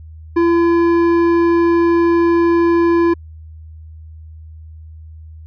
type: tone with hard clipping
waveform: sine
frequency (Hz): 339.1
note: E4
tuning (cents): +49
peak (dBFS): -12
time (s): 0.36-3.14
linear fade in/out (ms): 10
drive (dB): 10
effects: added 79 Hz sine -33 dBFS peak until 5.46 s + resampled to 11025 Hz